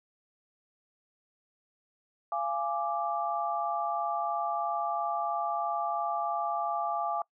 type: chord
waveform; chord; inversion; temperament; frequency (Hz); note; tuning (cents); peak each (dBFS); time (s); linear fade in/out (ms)
sine; D diminished; first; equal with one note detuned; 687.6 / 830.6 / 1174.7; F5 / Ab5 / D6; -27 / 0 / 0; -33; 2.32-7.22; 2
effects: noise-tail reverb RT60 0.1 s tail -23 dB re dry